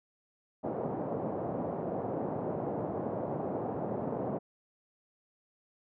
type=band-pass noise; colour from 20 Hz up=white; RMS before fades=-35 dBFS; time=0.63-4.39 s; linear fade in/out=20 ms; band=110 to 710 Hz; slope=24 dB/octave; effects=none